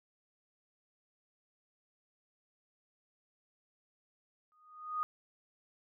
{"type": "tone with exponential growth", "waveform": "sine", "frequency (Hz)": 1238, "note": "D#6", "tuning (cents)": -9, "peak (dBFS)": -29, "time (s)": [4.52, 5.03], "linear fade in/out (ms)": 0, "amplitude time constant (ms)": 110, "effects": []}